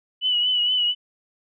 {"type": "tone with vibrato", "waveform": "sine", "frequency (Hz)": 2960, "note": "F#7", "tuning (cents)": 0, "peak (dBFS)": -18, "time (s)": [0.21, 0.95], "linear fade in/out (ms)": 50, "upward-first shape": "triangle", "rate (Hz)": 4.3, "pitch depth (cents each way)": 49, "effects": []}